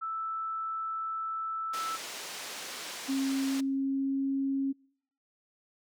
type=tone; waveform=sine; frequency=1318.5 Hz; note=E6; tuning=in tune; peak=-32 dBFS; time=0.01-1.97 s; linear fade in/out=20 ms
type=band-pass noise; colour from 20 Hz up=white; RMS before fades=-41 dBFS; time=1.73-3.61 s; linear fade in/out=10 ms; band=260 to 6300 Hz; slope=12 dB/octave
type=tone with pitch glide; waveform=sine; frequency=270 to 272.2 Hz; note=C#4 to C#4; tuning=-45 to -31 cents; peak=-27 dBFS; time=3.08-4.73 s; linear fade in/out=20 ms; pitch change=+14 cents; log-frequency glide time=3.32-4.29 s
effects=noise-tail reverb RT60 0.6 s tail -26 dB re dry